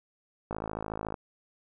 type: click train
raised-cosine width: 1 ms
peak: -20 dBFS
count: 35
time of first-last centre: 0.51-1.142 s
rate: 53.8 Hz
effects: none